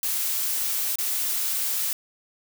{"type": "noise with dropouts", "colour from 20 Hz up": "blue", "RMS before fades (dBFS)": -26, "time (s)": [0.03, 1.93], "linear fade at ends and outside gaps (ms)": 2, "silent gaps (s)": [0.957, 0.985], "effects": []}